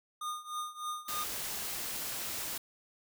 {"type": "tone with tremolo", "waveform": "square", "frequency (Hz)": 1222, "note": "D#6", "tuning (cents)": -32, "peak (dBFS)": -34, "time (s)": [0.21, 1.24], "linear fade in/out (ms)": 5, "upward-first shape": "triangle", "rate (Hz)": 3.3, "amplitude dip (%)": 90}
{"type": "noise", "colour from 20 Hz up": "white", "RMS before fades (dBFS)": -38, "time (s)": [1.08, 2.58], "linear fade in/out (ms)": 5}
{"effects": []}